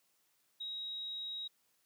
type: tone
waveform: sine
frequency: 3810 Hz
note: A#7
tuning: 37 cents sharp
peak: -39 dBFS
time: 0.6-1.48 s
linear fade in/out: 10 ms
effects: white hiss -75 dBFS RMS until 1.85 s + high-pass 100 Hz 12 dB/octave